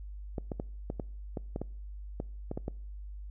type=clicks; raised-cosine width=2 ms; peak=-21 dBFS; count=12; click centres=0.382 / 0.518 / 0.599 / 0.901 / 0.998 / 1.372 / 1.561 / 1.616 / 2.201 / 2.514 / 2.575 / 2.681 s; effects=noise-tail reverb RT60 0.6 s tail -25 dB re dry + added 50 Hz sine -40 dBFS peak until 3.3 s